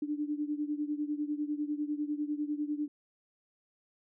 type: beating tone pair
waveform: sine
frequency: 293.7 / 303.7 Hz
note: D4 / D#4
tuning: 0 / -42 cents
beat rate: 10 Hz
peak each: -33 / -36 dBFS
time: 0.02-2.88 s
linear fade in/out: 5 ms
effects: none